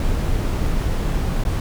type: noise with dropouts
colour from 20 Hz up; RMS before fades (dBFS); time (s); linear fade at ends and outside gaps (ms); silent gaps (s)
brown; -20; 0-1.6; 2; 1.438-1.45
effects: none